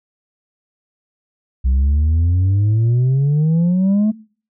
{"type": "exponential sweep", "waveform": "sine", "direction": "up", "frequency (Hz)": [62.5, 219.2], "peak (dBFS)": -9, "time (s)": [1.64, 4.12], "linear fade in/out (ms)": 20, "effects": ["noise-tail reverb RT60 0.4 s tail -21 dB re dry", "tanh soft clip ceiling -11 dBFS"]}